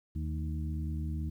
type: harmonic tone with a mistuned harmonic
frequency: 77.78 Hz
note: D#2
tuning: in tune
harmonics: 1 / 2 / 3 / 4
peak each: -33 / -39 / -43 / -45 dBFS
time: 0.15-1.3 s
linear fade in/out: 10 ms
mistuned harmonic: 3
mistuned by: -64 cents
effects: 11-bit